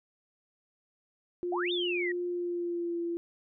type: tone with pitch glide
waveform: sine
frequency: 353.3 to 340.9 Hz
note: F4 to F4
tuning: +20 to -42 cents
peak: -30 dBFS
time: 1.43-3.17 s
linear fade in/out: 0 ms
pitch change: -62 cents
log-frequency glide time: 2.27-3 s
type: exponential two-way sweep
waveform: sine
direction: up then down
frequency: 659.3 to 3700 to 1865 Hz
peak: -31 dBFS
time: 1.52-2.12 s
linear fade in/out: 5 ms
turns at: 1.72 s
effects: none